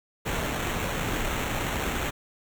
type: noise with sample-and-hold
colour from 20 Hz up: pink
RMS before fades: -29 dBFS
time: 0.25-2.11 s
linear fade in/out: 20 ms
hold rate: 4900 Hz
effects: none